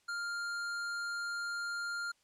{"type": "tone with hard clipping", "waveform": "sine", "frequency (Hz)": 1400, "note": "F6", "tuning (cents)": 4, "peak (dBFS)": -37, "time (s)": [0.08, 2.12], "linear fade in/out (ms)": 10, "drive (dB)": 17, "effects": ["white hiss -72 dBFS RMS until 2.23 s", "low-pass 8000 Hz 12 dB/octave"]}